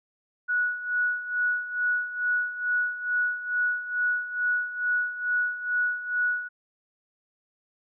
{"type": "tone with tremolo", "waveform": "sine", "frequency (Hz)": 1467, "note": "F#6", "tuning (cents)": -15, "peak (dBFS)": -21, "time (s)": [0.48, 6.49], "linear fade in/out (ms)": 20, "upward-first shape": "sine", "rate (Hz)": 2.3, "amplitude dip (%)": 75, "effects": []}